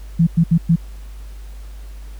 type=tone bursts at uneven times; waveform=sine; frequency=166.7 Hz; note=E3; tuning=20 cents sharp; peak=-9 dBFS; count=4; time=0.19-0.27 / 0.37-0.44 / 0.51-0.58 / 0.69-0.76 s; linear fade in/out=10 ms; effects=added 50 Hz sine -31 dBFS peak until 2.19 s + pink hiss -49 dBFS RMS until 2.19 s